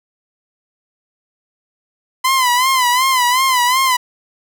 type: tone with vibrato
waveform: sawtooth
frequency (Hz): 1017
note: C6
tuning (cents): -50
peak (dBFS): -8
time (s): 2.24-3.97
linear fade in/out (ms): 10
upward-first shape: sine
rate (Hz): 2.7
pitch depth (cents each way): 87
effects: none